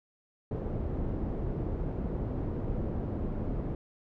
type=low-pass noise; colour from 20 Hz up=pink; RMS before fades=-33 dBFS; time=0.51-3.75 s; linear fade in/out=2 ms; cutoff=430 Hz; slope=12 dB/octave; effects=none